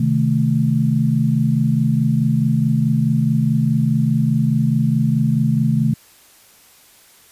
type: chord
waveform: sine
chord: A diminished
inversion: first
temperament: equal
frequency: 130.81 / 155.56 / 220 Hz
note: C3 / Eb3 / A3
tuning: 0 / 0 / 0 cents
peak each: -18 dBFS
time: 0-5.94 s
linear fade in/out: 5 ms
effects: white hiss -49 dBFS RMS until 7.31 s + resampled to 32000 Hz